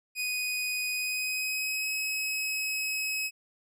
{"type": "tone with pitch glide", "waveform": "sawtooth", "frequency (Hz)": [2489, 2557], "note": ["D#7", "D#7"], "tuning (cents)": [0, 47], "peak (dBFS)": -26, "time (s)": [0.15, 3.31], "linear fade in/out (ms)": 50, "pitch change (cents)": 47, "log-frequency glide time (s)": [0.92, 1.9], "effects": []}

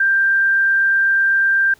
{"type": "tone", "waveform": "sine", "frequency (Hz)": 1582, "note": "G6", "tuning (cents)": 15, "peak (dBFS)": -12, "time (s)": [0, 1.74], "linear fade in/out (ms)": 5, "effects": ["pink hiss -52 dBFS RMS until 1.79 s"]}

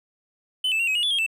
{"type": "tone with pitch steps", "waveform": "triangle", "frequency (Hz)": [3029, 2632, 2748, 2544, 2878, 3451, 3242, 2656], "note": ["F#7", "E7", "F7", "D#7", "F#7", "A7", "G#7", "E7"], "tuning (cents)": [40, -3, -29, 38, -49, -34, -42, 12], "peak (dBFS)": -19, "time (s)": [0.64, 1.264], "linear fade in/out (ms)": 5, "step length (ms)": 78, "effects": []}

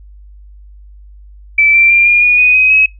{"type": "tone with pitch steps", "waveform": "sine", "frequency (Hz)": [2319, 2351, 2384, 2417, 2451, 2485, 2520, 2555], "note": ["D7", "D7", "D7", "D7", "D#7", "D#7", "D#7", "D#7"], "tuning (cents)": [-22, 1, 25, 49, -27, -3, 21, 45], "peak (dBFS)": -5, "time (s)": [1.58, 2.86], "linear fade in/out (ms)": 5, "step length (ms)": 160, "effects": ["noise-tail reverb RT60 0.2 s tail -24 dB re dry", "added 50 Hz sine -34 dBFS peak until 2.99 s"]}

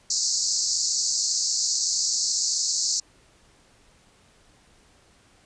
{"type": "band-pass noise", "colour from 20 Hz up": "white", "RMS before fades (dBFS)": -25, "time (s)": [0.1, 3], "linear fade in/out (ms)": 5, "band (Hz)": [4300, 7500], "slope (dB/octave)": 96, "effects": ["pink hiss -58 dBFS RMS until 5.45 s", "resampled to 22050 Hz"]}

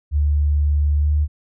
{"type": "tone with pitch glide", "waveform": "sine", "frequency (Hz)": [73.42, 74.66], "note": ["D2", "D2"], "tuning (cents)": [0, 29], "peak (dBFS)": -14, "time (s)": [0.11, 1.28], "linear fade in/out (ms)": 50, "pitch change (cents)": 29, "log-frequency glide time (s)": [1, 1.08], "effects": []}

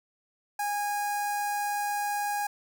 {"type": "tone with notch filter", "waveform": "sawtooth", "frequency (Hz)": 822, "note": "G#5", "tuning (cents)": -18, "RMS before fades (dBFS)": -30, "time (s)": [0.59, 2.47], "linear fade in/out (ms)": 5, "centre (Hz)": 3400, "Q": 0.84, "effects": []}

